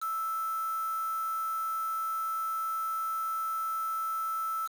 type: tone with quantisation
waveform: sine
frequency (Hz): 1318.5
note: E6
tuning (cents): 0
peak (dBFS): -30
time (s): 0.01-4.68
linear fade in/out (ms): 20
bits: 7
effects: none